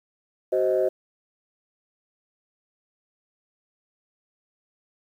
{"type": "chord", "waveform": "sine", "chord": "C diminished", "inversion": "second", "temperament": "just", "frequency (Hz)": [376.7, 523.3, 627.9], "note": ["Gb4", "C5", "Eb5"], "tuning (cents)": [31, 0, 16], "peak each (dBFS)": -23, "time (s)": [0.52, 0.89], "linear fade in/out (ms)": 10, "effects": ["tanh soft clip ceiling -12 dBFS", "9-bit"]}